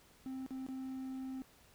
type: tone with dropouts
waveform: triangle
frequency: 262.6 Hz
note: C4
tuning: 6 cents sharp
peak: -38 dBFS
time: 0.26-1.42 s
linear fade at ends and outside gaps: 0 ms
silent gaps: 0.463-0.507 / 0.665-0.687 s
effects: pink hiss -64 dBFS RMS until 1.74 s